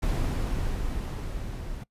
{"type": "noise with level ramp", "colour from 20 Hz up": "brown", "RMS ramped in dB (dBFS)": [-25, -36], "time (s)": [0.02, 1.84], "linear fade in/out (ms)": 10, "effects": ["noise-tail reverb RT60 0.1 s tail -22 dB re dry", "resampled to 32000 Hz"]}